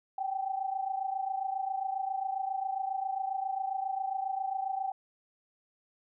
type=tone pair together; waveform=sine; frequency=766.6 / 794 Hz; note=G5 / G5; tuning=-39 / +22 cents; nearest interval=minor second; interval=61 cents; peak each=-32 / -36 dBFS; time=0.18-4.92 s; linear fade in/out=5 ms; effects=none